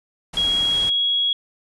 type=noise; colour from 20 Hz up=pink; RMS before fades=-33 dBFS; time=0.33-0.9 s; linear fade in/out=10 ms
type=tone with pitch glide; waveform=sine; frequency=3300 to 3323 Hz; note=G#7 to G#7; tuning=-12 to 0 cents; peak=-17 dBFS; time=0.37-1.33 s; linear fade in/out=2 ms; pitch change=+12 cents; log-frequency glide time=0.7-1.04 s
effects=resampled to 24000 Hz